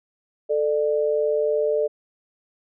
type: tone pair together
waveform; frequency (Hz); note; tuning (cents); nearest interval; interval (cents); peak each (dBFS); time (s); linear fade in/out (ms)
sine; 440 / 596.7; A4 / D5; 0 / +27; perfect fourth; 527; -21 / -22; 0.49-1.88; 20
effects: none